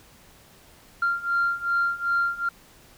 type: beating tone pair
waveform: sine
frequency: 1387 / 1389.6 Hz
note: F6 / F6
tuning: -12 / -9 cents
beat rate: 2.6 Hz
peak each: -25 / -23 dBFS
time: 1.02-2.49 s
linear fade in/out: 5 ms
effects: tanh soft clip ceiling -16 dBFS + pink hiss -53 dBFS RMS until 2.97 s